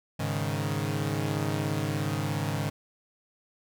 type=chord; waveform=sawtooth; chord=Ab suspended fourth; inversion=none; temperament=equal; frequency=103.83 / 138.59 / 155.56 Hz; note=Ab2 / Db3 / Eb3; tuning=0 / 0 / 0 cents; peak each=-28 dBFS; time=0.19-2.7 s; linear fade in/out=10 ms; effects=none